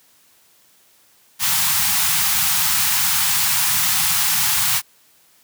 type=band-stop noise; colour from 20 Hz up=white; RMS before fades=-18 dBFS; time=1.39-4.82 s; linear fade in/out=50 ms; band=200 to 750 Hz; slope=96 dB/octave; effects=white hiss -55 dBFS RMS until 5.43 s + high-pass 80 Hz 12 dB/octave